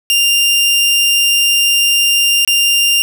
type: tone with dropouts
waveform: sawtooth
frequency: 2794 Hz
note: F7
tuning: in tune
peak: -6 dBFS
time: 0.1-3.02 s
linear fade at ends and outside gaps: 0 ms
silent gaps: 2.449-2.476 s
effects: none